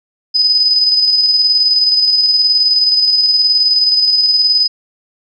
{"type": "tone with tremolo", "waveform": "sine", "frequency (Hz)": 5010, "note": "D#8", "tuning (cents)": 11, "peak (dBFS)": -7, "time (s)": [0.34, 4.68], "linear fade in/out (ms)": 20, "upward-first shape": "square", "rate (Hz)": 19, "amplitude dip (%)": 35, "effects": []}